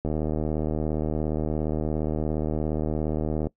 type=click train; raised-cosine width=2 ms; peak=-14 dBFS; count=265; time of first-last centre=0.05-3.47 s; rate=77.2 Hz; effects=noise-tail reverb RT60 0.1 s tail -21 dB re dry